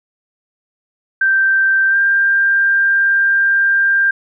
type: tone with pitch glide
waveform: sine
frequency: 1565 to 1590.5 Hz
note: G6 to G6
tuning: -3 to +25 cents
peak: -10 dBFS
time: 1.21-4.11 s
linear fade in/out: 5 ms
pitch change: +28 cents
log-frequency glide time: 1.9-1.96 s
effects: none